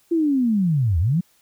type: linear two-way sweep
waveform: sine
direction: down then up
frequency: 344 to 75.9 to 185.5 Hz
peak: -16 dBFS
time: 0.11-1.21 s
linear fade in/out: 10 ms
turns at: 0.99 s
effects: white hiss -60 dBFS RMS until 1.41 s